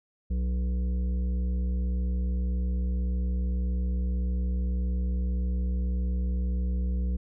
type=harmonic tone with a mistuned harmonic; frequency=61.74 Hz; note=B1; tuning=in tune; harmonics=1 / 3 / 5 / 7 / 8; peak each=-25 / -35 / -49 / -51 / -50 dBFS; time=0.3-7.17 s; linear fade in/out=10 ms; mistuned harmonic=5; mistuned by=-24 cents; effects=none